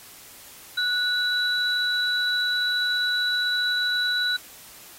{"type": "tone pair together", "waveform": "sine", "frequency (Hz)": [1473, 3935], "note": ["F#6", "B7"], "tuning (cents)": [-8, -7], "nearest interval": "octave + perfect fourth", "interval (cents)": 1701, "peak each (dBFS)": -24, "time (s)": [0.77, 4.37], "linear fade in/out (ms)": 10, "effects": ["white hiss -46 dBFS RMS until 4.98 s", "AAC 48 kbps"]}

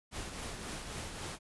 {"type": "noise with tremolo", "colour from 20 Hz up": "pink", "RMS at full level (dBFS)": -40, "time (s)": [0.11, 1.39], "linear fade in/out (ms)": 50, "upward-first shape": "triangle", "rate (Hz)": 3.7, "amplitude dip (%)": 45, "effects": ["resampled to 24000 Hz"]}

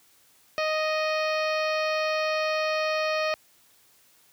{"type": "harmonic tone with a mistuned harmonic", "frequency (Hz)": 622.3, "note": "D#5", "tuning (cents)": 0, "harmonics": [1, 2, 3, 4, 5, 6, 7, 8, 9], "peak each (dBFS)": [-26, -31, -34, -32, -41, -45, -38, -44, -44], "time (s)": [0.58, 3.34], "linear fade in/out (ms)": 0, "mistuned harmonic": 8, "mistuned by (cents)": 24, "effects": ["white hiss -60 dBFS RMS until 4.32 s", "high-pass 60 Hz 12 dB/octave"]}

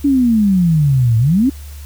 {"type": "exponential two-way sweep", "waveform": "sine", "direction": "down then up", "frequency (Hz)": [290, 109.6, 290], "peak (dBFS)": -9, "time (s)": [0.04, 1.5], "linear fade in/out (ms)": 10, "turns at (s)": 1.18, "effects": ["added 72 Hz sine -29 dBFS peak until 1.85 s", "white hiss -42 dBFS RMS until 1.85 s"]}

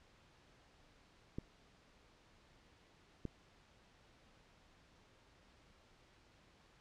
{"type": "clicks", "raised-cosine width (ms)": 3, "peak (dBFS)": -28, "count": 2, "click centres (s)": [1.385, 3.253], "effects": ["pink hiss -67 dBFS RMS until 6.8 s", "low-pass 5000 Hz 12 dB/octave"]}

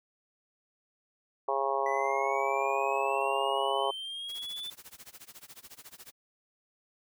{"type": "harmonic tone", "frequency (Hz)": 136.7, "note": "C#3", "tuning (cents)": -24, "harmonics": [3, 4, 5, 6, 7, 8], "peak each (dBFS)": [-34, -34, -34, -34, -34, -34], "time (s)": [1.48, 3.91], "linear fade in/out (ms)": 5}
{"type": "linear sweep", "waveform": "triangle", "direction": "up", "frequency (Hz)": [1972, 3520], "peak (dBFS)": -35, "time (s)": [1.86, 4.7], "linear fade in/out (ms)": 2}
{"type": "noise with tremolo", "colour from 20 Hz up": "white", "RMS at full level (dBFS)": -47, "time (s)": [4.28, 6.12], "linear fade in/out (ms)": 20, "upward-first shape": "sine", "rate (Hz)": 14, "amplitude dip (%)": 95}
{"effects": []}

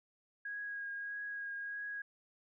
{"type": "tone with vibrato", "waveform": "sine", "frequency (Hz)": 1643, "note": "G#6", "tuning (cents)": -19, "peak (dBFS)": -39, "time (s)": [0.45, 2.02], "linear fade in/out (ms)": 5, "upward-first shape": "triangle", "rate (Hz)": 1.6, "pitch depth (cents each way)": 19, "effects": []}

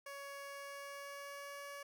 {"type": "tone with pitch glide", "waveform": "15% pulse", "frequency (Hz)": [560, 566.5], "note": ["C#5", "C#5"], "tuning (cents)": [18, 37], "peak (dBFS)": -40, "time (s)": [0.06, 1.83], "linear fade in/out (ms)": 5, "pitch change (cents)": 19, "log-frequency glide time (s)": [0.44, 1.65], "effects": []}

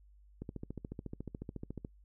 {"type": "click train", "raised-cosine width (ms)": 3, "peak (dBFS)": -28, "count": 21, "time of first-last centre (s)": [0.42, 1.849], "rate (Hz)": 14, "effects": ["noise-tail reverb RT60 0.1 s tail -25 dB re dry", "added 50 Hz sine -58 dBFS peak until 2.04 s"]}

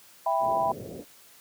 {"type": "chord", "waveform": "sine", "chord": "E minor", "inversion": "none", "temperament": "just", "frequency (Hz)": [659.3, 791.1, 988.9], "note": ["E5", "G5", "B5"], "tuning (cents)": [0, 16, 2], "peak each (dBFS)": -27, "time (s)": [0.26, 0.72], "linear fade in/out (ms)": 5}
{"type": "low-pass noise", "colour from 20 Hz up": "white", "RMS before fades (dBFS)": -39, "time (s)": [0.39, 1.05], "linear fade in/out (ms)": 50, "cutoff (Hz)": 590, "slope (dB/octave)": 48}
{"effects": ["white hiss -54 dBFS RMS until 1.4 s", "high-pass 100 Hz 12 dB/octave"]}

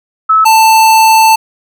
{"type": "tone pair in turn", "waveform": ["sine", "square"], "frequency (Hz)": [1300, 885.7], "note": ["E6", "A5"], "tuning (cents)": [-24, 11], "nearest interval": "perfect fifth", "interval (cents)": 665, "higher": "first", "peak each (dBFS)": -4, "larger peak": "neither", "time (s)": [[0.29, 0.45], [0.45, 1.36]], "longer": "second", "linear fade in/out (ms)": 10, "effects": []}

